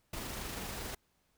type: noise with amplitude modulation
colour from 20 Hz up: pink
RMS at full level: -40 dBFS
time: 0.13-0.95 s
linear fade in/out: 5 ms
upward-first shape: sine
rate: 25.1 Hz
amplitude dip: 25%
effects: pink hiss -75 dBFS RMS until 1.37 s